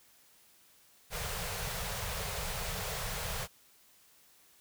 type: band-stop noise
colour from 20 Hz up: pink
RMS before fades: -37 dBFS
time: 1.1-3.48 s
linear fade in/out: 50 ms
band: 190 to 410 Hz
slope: 96 dB/octave
effects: white hiss -63 dBFS RMS until 4.6 s